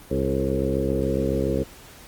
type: harmonic tone with a mistuned harmonic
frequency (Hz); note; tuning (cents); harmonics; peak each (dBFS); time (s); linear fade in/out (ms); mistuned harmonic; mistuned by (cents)
67.2; C2; +47; 1 / 2 / 3 / 4 / 5 / 6 / 7 / 8; -29 / -29 / -29 / -29 / -29 / -29 / -29 / -29; 0.1-1.64; 20; 6; +32
effects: pink hiss -46 dBFS RMS until 2.07 s + Opus 24 kbps